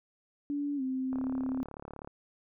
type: tone with pitch glide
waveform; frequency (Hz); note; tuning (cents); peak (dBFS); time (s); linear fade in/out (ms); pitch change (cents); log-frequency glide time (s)
sine; 287.6 to 260.7; D4 to C4; -36 to -6; -30; 0.5-1.63; 0; -170; 0.76-0.82
type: click train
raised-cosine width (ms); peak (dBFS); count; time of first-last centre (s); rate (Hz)
1; -29; 35; 1.13-2.074; 36
effects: none